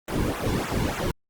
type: noise with flanger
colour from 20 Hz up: brown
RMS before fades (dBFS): -26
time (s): 0.08-1.11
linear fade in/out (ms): 2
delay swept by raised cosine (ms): 0.2 to 1.6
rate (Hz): 3.4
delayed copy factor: -0.95
effects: Opus 24 kbps